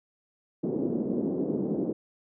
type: band-pass noise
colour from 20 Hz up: pink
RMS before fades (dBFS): -29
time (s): 0.63-1.93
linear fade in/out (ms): 10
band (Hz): 200 to 430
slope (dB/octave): 24
effects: none